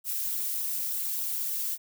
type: noise with flanger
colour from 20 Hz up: violet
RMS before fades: -31 dBFS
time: 0.04-1.78 s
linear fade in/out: 50 ms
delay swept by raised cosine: 0.42 to 2.82 ms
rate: 3.4 Hz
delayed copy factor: -0.5
effects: none